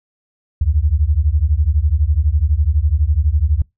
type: beating tone pair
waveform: sine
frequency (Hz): 69.3 / 81.3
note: C#2 / E2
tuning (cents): 0 / -23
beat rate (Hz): 12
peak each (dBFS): -15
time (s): 0.61-3.62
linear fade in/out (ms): 5
effects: noise-tail reverb RT60 0.2 s tail -26 dB re dry